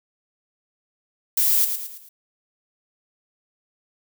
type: noise with echo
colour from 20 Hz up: violet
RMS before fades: -19 dBFS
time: 1.37-1.65 s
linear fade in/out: 5 ms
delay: 110 ms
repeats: 4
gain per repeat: -7 dB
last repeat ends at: 2.09 s
effects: none